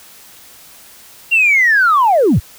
sine linear sweep, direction down, 2794 to 52.6 Hz, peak -7 dBFS, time 1.31-2.4 s, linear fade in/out 20 ms, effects tanh soft clip ceiling -4 dBFS + white hiss -41 dBFS RMS until 2.58 s

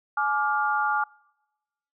sine chord, D diminished, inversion second, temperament just, 845.8 / 1174.7 / 1409.6 Hz, Ab5 / D6 / F6, +31 / 0 / +16 cents, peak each -26 / -27 / -26 dBFS, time 0.17-1.04 s, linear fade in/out 5 ms, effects noise-tail reverb RT60 1.0 s tail -26 dB re dry

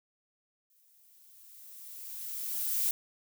violet noise with exponential growth, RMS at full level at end -28 dBFS, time 0.7-2.91 s, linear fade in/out 2 ms, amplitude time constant 480 ms, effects none

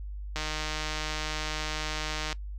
click train, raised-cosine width 0.2 ms, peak -15 dBFS, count 304, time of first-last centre 0.36-2.328 s, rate 154 Hz, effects noise-tail reverb RT60 0.1 s tail -19 dB re dry + added 50 Hz sine -35 dBFS peak until 2.58 s

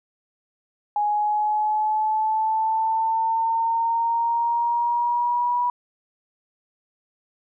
sine linear sweep, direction up, 830.6 to 975 Hz, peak -19 dBFS, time 0.96-5.7 s, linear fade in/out 2 ms, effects none

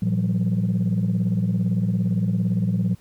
sine tone cluster, 113.6 / 172 / 189.6 Hz, A#2 / F3 / F#3, -44 / -26 / +43 cents, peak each -22 dBFS, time 0.02-2.95 s, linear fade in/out 5 ms, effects tanh soft clip ceiling -14 dBFS + pink hiss -57 dBFS RMS until 3 s

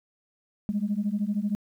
sine beating tone pair, 200 / 213 Hz, G3 / G#3, +35 / +44 cents, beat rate 13 Hz, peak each -27 dBFS, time 0.69-1.55 s, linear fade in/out 0 ms, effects tanh soft clip ceiling -18 dBFS + 10-bit

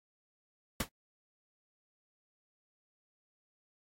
pink noise with exponential decay, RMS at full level -27 dBFS, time 0.8-0.89 s, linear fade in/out 5 ms, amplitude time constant 18 ms, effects AAC 48 kbps

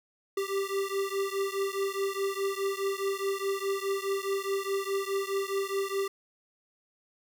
square beating tone pair, 390.6 / 395.4 Hz, G4 / G4, -6 / +15 cents, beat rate 4.8 Hz, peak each -32 / -33 dBFS, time 0.37-6.08 s, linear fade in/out 5 ms, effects none

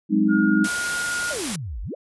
sine chord, Ab dominant seventh, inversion third, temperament equal, 185 / 207.7 / 261.6 / 311.1 Hz, Gb3 / Ab3 / C4 / Eb4, 0 / 0 / 0 / 0 cents, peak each -25 / -19 / -25 / -20 dBFS, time 0.09-0.68 s, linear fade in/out 50 ms
sine tone, 1427 Hz, F6, 37 cents sharp, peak -24 dBFS, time 0.28-1.35 s, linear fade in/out 50 ms
white noise, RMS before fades -28 dBFS, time 0.64-1.56 s, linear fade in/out 5 ms
sine exponential two-way sweep, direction down then up, 658 to 43.83 to 658 Hz, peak -28 dBFS, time 1.3-1.95 s, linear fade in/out 10 ms, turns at 1.82 s
effects resampled to 24000 Hz

